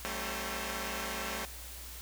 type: tone cluster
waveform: 5% pulse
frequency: 192.2 / 221.4 / 269.9 / 532 Hz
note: G3 / A3 / C#4 / C5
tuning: -34 / +11 / -46 / +29 cents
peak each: -29 / -29 / -32 / -31 dBFS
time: 0.05-1.45 s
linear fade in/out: 0 ms
effects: added 60 Hz sine -47 dBFS peak until 2.01 s + white hiss -47 dBFS RMS until 2.01 s